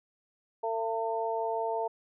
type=harmonic tone; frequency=225.4 Hz; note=A3; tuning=42 cents sharp; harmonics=2 / 3 / 4; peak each=-33 / -33 / -33 dBFS; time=0.63-1.88 s; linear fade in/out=10 ms; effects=none